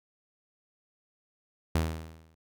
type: tone with exponential decay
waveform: sawtooth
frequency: 80.3 Hz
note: E2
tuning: 45 cents flat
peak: -19 dBFS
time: 1.75-2.35 s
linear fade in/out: 5 ms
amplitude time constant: 130 ms
effects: none